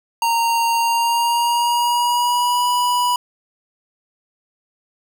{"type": "tone with pitch glide", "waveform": "square", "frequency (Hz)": [926, 980.5], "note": ["A#5", "B5"], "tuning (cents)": [-12, -13], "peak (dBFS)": -16, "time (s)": [0.22, 3.16], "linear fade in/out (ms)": 2, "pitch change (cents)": 99, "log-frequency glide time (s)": [0.77, 2.68], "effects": []}